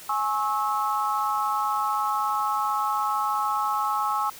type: tone cluster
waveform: sine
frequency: 836 / 1089 / 1300 Hz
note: G#5 / C#6 / E6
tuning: +11 / -31 / -24 cents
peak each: -27 dBFS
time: 0.09-4.3 s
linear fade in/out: 5 ms
effects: white hiss -44 dBFS RMS until 4.39 s